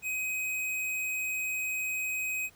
square tone, 2522 Hz, D#7, 23 cents sharp, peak -31 dBFS, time 0.02-2.5 s, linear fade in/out 50 ms, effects pink hiss -60 dBFS RMS until 2.55 s

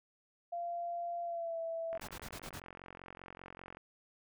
sine tone with pitch glide, 690 to 660 Hz, F5 to E5, -21 to +2 cents, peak -36 dBFS, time 0.52-1.98 s, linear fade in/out 10 ms, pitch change -77 cents, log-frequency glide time 1.23-1.59 s
click train, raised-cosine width 0.5 ms, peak -33 dBFS, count 84, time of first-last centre 1.93-3.77 s, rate 45.1 Hz
pink noise bursts, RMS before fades -46 dBFS, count 6, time 2.01-2.599 s, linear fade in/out 10 ms, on 69 ms, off 35 ms
effects none

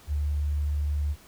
sine tone, 73.42 Hz, D2, in tune, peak -24 dBFS, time 0.07-1.16 s, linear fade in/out 50 ms, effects pink hiss -53 dBFS RMS until 1.27 s

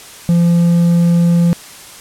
sine tone with hard clipping, 171.5 Hz, F3, 31 cents flat, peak -9 dBFS, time 0.29-1.53 s, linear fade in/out 0 ms, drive 3 dB, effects white hiss -35 dBFS RMS until 2 s + low-pass 11000 Hz 12 dB/octave

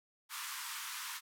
pink band-pass noise, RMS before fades -43 dBFS, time 0.29-1.21 s, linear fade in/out 50 ms, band 930 to 16000 Hz, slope 96 dB/octave, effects none

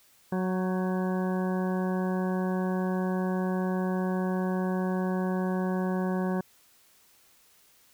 harmonic tone with a mistuned harmonic, 185 Hz, F#3, in tune, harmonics 1 / 2 / 3 / 4 / 5 / 6 / 8 / 9, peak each -27 / -33 / -37 / -39 / -41 / -43 / -45 / -46 dBFS, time 0.32-6.41 s, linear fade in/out 5 ms, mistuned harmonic 8, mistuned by +40 cents, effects white hiss -61 dBFS RMS until 7.93 s

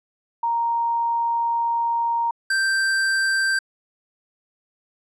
sine / square tone pair in turn, 932.3 / 1567.9 Hz, A#5 / G6, 0 / 0 cents, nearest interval major sixth, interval 900 cents, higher second, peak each -19 dBFS, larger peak neither, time 0.43-2.31 / 2.5-3.59 s, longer first, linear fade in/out 5 ms, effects low-pass 9000 Hz 12 dB/octave

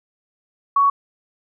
sine tone, 1119 Hz, C#6, 16 cents sharp, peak -12 dBFS, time 0.76-0.9 s, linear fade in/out 5 ms, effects none

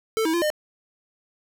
square tone with pitch steps, 442.8 / 321.3 / 344 / 607 Hz, A4 / E4 / F4 / D#5, +11 / -44 / -26 / -43 cents, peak -21 dBFS, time 0.17-0.502 s, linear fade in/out 0 ms, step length 83 ms, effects none

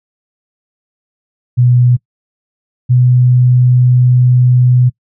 sine tone pair in turn, 123.3 / 124.88 Hz, B2 / B2, -2 / +20 cents, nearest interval unison, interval 22 cents, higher second, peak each -5 dBFS, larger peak neither, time 1.57-1.97 / 2.89-4.9 s, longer second, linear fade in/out 20 ms, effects noise-tail reverb RT60 0.1 s tail -23 dB re dry

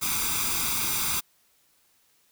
white noise with comb filter, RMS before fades -27 dBFS, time 0.01-1.21 s, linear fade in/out 20 ms, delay 0.83 ms, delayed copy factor +0.8, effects white hiss -65 dBFS RMS until 2.31 s

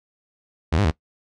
sawtooth tone with pitch steps, 79.3 / 102.5 / 78.9 Hz, D#2 / G#2 / D#2, +33 / -22 / +25 cents, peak -13 dBFS, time 0.72-0.912 s, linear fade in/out 10 ms, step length 64 ms, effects noise-tail reverb RT60 0.1 s tail -20 dB re dry + low-pass 5000 Hz 12 dB/octave

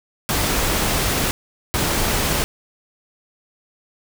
pink noise bursts at uneven times, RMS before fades -20 dBFS, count 2, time 0.29-1.31 / 1.74-2.44 s, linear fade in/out 0 ms, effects none

